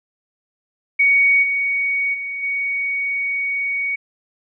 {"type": "tone with level steps", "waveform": "sine", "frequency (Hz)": 2239, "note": "C#7", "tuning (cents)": 17, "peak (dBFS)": [-11, -17, -24, -19], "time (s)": [0.99, 3.96], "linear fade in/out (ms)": 10, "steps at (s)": [1.42, 2.13, 2.42], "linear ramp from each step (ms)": 20, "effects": []}